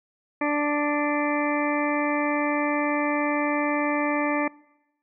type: harmonic tone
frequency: 293.7 Hz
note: D4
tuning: in tune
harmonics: 1 / 2 / 3 / 4 / 6 / 7 / 8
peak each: -25 / -28 / -30 / -31 / -33 / -33 / -34 dBFS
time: 0.41-4.48 s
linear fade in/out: 5 ms
effects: noise-tail reverb RT60 0.9 s tail -23 dB re dry